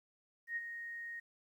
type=tone with ADSR envelope; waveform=sine; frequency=1864.7 Hz; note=A#6; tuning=in tune; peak=-34 dBFS; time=0.47-1.2 s; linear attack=93 ms; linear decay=34 ms; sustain=-8 dB; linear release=8 ms; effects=12-bit